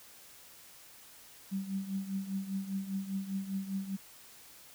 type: tone with tremolo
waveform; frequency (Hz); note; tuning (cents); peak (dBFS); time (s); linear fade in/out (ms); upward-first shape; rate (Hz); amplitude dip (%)
sine; 194; G3; -18; -30; 1.51-3.97; 20; triangle; 5; 80
effects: white hiss -55 dBFS RMS until 4.74 s